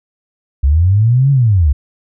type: linear two-way sweep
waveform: sine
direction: up then down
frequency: 64.1 to 142.1 to 64.1 Hz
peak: -7 dBFS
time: 0.63-1.73 s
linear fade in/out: 10 ms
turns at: 1.31 s
effects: none